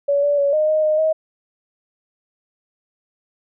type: tone with pitch steps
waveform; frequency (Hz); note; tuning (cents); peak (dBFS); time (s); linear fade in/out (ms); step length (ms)
sine; 567 / 578 / 564 / 615 / 621 / 616 / 632; C#5 / D5 / C#5 / D#5 / D#5 / D#5 / D#5; +39 / -28 / +30 / -20 / -3 / -17 / +27; -14; 0.08-1.13; 10; 150
effects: none